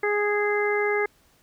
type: harmonic tone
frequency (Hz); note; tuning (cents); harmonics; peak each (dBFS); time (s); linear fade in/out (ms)
414.4; G#4; -4; 1 / 2 / 3 / 4 / 5; -23 / -31 / -33 / -30 / -28; 0.03-1.06; 5
effects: pink hiss -61 dBFS RMS until 1.42 s